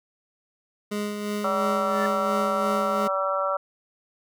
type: tone with tremolo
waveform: 25% pulse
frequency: 207.7 Hz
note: G#3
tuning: in tune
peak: -22 dBFS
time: 0.91-3.08 s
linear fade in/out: 10 ms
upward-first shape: sine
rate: 2.9 Hz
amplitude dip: 40%
type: harmonic tone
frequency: 191.7 Hz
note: G3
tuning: 38 cents flat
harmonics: 3 / 4 / 5 / 6 / 7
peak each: -26 / -34 / -34 / -30 / -27 dBFS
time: 1.44-3.57 s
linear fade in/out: 5 ms
type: tone with exponential growth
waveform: sine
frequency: 1760 Hz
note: A6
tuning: in tune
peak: -26 dBFS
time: 1.81-2.06 s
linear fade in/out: 2 ms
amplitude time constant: 53 ms
effects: none